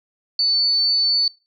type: tone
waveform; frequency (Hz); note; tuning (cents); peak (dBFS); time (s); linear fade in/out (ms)
sine; 4498; C#8; +24; -15; 0.39-1.28; 2
effects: noise-tail reverb RT60 0.3 s tail -24 dB re dry